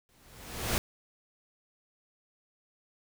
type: noise with exponential growth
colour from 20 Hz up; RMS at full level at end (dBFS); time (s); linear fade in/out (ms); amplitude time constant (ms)
pink; -27; 0.09-0.78; 0; 150
effects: none